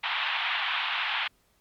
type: band-pass noise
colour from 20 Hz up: white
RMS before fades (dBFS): -29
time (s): 0.03-1.28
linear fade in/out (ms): 10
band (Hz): 770 to 3500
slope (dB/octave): 48
effects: pink hiss -67 dBFS RMS until 1.6 s + MP3 96 kbps